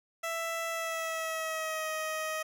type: tone with pitch glide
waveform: 15% pulse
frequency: 662 to 628.5 Hz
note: E5 to D#5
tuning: +7 to +17 cents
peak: -26 dBFS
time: 0.23-2.43 s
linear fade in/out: 10 ms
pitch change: -90 cents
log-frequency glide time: 0.69-1.9 s
effects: none